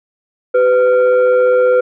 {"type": "tone with frequency modulation", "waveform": "sine", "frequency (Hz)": 501, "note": "B4", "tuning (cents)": 25, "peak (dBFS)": -7, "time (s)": [0.54, 1.81], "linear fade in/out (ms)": 10, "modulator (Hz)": 885, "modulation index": 0.48, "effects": ["tanh soft clip ceiling -3 dBFS"]}